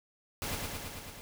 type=noise with echo; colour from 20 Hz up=pink; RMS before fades=-36 dBFS; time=0.42-0.55 s; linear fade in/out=0 ms; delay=110 ms; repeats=6; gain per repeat=-2 dB; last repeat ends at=1.21 s; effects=none